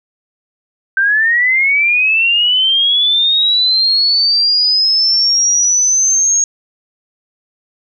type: linear sweep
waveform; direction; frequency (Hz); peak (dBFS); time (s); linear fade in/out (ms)
sine; up; 1547 to 6590; -9; 0.97-6.44; 2
effects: none